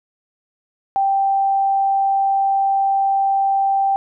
sine tone, 784 Hz, G5, in tune, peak -14 dBFS, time 0.96-3.96 s, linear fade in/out 0 ms, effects none

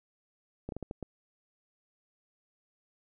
slowing click train, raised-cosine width 2 ms, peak -24 dBFS, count 6, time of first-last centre 0.69-1.027 s, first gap 32 ms, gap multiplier 1.38, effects none

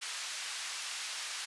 white band-pass noise, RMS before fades -40 dBFS, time 0.01-1.46 s, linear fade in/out 20 ms, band 1200 to 6300 Hz, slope 12 dB/octave, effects resampled to 24000 Hz

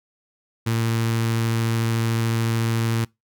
sawtooth tone with notch filter, 114.2 Hz, A#2, 35 cents flat, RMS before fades -22 dBFS, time 0.66-3.05 s, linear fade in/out 10 ms, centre 640 Hz, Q 1.4, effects noise-tail reverb RT60 0.2 s tail -24 dB re dry

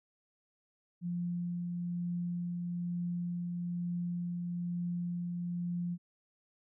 sine tone with tremolo, 174.61 Hz, F3, in tune, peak -32 dBFS, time 1.01-5.98 s, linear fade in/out 50 ms, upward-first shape triangle, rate 1.1 Hz, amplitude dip 25%, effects none

